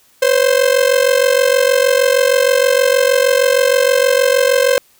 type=ring-modulated tone; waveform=45% pulse; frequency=522 Hz; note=C5; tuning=4 cents flat; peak=-7 dBFS; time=0.22-4.78 s; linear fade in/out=0 ms; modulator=23.2 Hz; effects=white hiss -52 dBFS RMS until 4.99 s